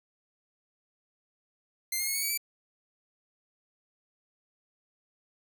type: tone with pitch steps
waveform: 5% pulse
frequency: 2093 / 2136 / 2179 / 2224 / 2269 / 2316 Hz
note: C7 / C7 / C#7 / C#7 / C#7 / D7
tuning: 0 / +35 / -30 / +5 / +40 / -25 cents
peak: -19 dBFS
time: 1.92-2.376 s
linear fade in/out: 5 ms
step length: 76 ms
effects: none